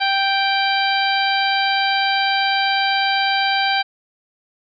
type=harmonic tone; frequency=784 Hz; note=G5; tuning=in tune; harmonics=1 / 2 / 3 / 4 / 5 / 6; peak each=-19 / -22 / -24 / -25 / -26 / -27 dBFS; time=0-3.83 s; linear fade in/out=20 ms; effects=none